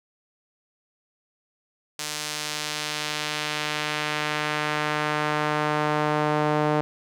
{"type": "tone with band-pass filter sweep", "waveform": "sawtooth", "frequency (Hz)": 150.9, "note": "D3", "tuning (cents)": 47, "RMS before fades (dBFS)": -26, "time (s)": [1.99, 6.81], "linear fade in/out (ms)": 0, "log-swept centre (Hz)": [6400, 680], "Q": 0.84, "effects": []}